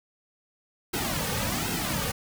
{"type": "noise with flanger", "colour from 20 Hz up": "pink", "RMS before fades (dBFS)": -29, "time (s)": [0.93, 2.12], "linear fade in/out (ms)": 10, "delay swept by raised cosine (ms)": [1.7, 3], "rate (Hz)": 1.3, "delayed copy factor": -0.8, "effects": []}